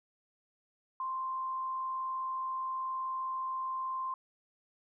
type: tone with frequency modulation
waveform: sine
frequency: 1046.5 Hz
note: C6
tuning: in tune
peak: -33 dBFS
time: 1-4.14 s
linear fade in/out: 2 ms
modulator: 64.8 Hz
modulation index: 0.2
effects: none